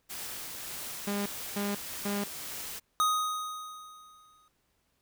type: noise with tremolo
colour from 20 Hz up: white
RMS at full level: -39 dBFS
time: 0.09-2.8 s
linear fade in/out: 20 ms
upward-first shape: triangle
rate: 1.7 Hz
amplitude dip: 25%
type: tone bursts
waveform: sawtooth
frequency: 202.7 Hz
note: G#3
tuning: 42 cents flat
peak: -26 dBFS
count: 3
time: 1.07-2.24 s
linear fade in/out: 5 ms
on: 190 ms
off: 300 ms
type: tone with exponential decay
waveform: square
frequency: 1249 Hz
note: D#6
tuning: 6 cents sharp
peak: -23 dBFS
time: 3-4.48 s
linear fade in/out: 0 ms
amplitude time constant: 320 ms
effects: pink hiss -74 dBFS RMS until 5.01 s